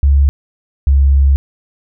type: tone pair in turn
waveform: sine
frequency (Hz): 69.9 / 68.86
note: C#2 / C#2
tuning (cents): +15 / -11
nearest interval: unison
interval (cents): 26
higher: first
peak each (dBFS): -6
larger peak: neither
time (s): 0.03-0.29 / 0.87-1.36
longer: second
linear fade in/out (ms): 0
effects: none